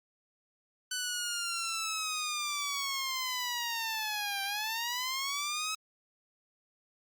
10% pulse linear two-way sweep, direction down then up, 1504 to 784 to 1290 Hz, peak -24 dBFS, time 0.91-5.75 s, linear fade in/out 5 ms, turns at 4.43 s, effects Opus 48 kbps

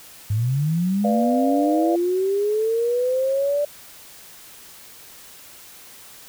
sine linear sweep, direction up, 99.8 to 588 Hz, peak -18 dBFS, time 0.3-3.65 s, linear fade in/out 5 ms
sine chord, B diminished, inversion none, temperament equal with one note detuned, 493.9 / 595.2 / 698.5 Hz, B4 / D5 / F5, 0 / +23 / 0 cents, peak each -26 / -24 / -23 dBFS, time 1.04-1.96 s, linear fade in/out 5 ms
effects white hiss -44 dBFS RMS until 6.28 s

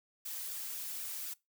blue noise with flanger, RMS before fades -41 dBFS, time 0.25-1.34 s, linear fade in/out 10 ms, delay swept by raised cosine 0.94 to 2.84 ms, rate 3.9 Hz, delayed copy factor -0.5, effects noise-tail reverb RT60 0.2 s tail -21 dB re dry

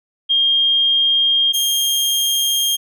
sine / sawtooth tone pair in turn, 3219 / 3219 Hz, G7 / G7, +45 / +45 cents, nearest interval unison, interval 0 cents, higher neither, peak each -12 dBFS, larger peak neither, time 0.29-1.53 / 1.53-2.77 s, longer neither, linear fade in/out 20 ms, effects none

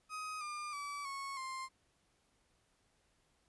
35% pulse tone with pitch steps, 1257 / 1202.3 / 1150 / 1100 / 1052.1 Hz, D#6 / D6 / D6 / C#6 / C6, +17 / +40 / -37 / -14 / +9 cents, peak -39 dBFS, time 0.09-1.69 s, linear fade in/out 50 ms, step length 320 ms, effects pink hiss -75 dBFS RMS until 3.48 s + resampled to 24000 Hz

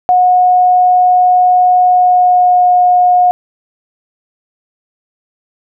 sine tone with pitch glide, 727 to 720.7 Hz, F#5 to F#5, -31 to -46 cents, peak -5 dBFS, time 0.09-3.31 s, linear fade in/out 0 ms, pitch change -15 cents, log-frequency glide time 1.84-2.71 s, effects none

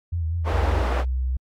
sine tone with vibrato, 82.9 Hz, E2, 10 cents sharp, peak -22 dBFS, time 0.12-0.82 s, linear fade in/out 10 ms, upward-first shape sine, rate 5.1 Hz, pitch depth 69 cents each way
white band-pass noise, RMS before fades -28 dBFS, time 0.44-1.05 s, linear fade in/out 50 ms, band 250 to 930 Hz, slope 12 dB/octave
sine tone with pitch glide, 60.4 to 63.81 Hz, B1 to C2, -38 to -43 cents, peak -21 dBFS, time 0.52-1.37 s, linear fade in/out 5 ms, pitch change +95 cents, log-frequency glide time 0.87-1.09 s
effects AAC 64 kbps

